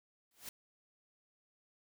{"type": "noise with exponential growth", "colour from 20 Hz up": "white", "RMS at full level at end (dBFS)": -42, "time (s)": [0.31, 0.49], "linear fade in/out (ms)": 2, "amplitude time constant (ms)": 39, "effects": []}